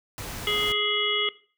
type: noise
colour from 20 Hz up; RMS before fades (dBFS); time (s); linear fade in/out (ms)
pink; -36; 0.18-0.72; 0
type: harmonic tone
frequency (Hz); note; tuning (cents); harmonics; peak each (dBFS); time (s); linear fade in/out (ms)
417.9; G#4; +11; 1 / 3 / 5 / 7 / 8; -30 / -32 / -28 / -28 / -28; 0.47-1.29; 2
effects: noise-tail reverb RT60 0.4 s tail -18 dB re dry